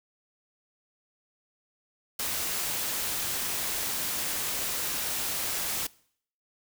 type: noise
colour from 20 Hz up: white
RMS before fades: -31 dBFS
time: 2.19-5.87 s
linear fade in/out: 5 ms
effects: noise-tail reverb RT60 0.6 s tail -22 dB re dry